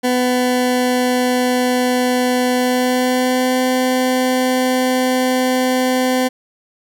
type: tone with pitch glide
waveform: 20% pulse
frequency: 250 to 255.4 Hz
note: B3 to C4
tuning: +21 to -42 cents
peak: -9 dBFS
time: 0.03-6.29 s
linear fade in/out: 20 ms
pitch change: +37 cents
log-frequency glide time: 2.57-3.6 s
effects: none